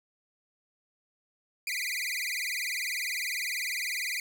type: tone with vibrato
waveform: sawtooth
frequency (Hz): 2200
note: C#7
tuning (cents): -14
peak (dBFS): -27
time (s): 1.67-4.2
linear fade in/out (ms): 2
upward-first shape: sine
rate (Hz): 20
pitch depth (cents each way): 200
effects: none